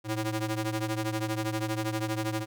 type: ring-modulated tone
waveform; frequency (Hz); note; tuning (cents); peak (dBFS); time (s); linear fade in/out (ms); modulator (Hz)
sawtooth; 218.5; A3; -12; -22; 0.04-2.46; 50; 103
effects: none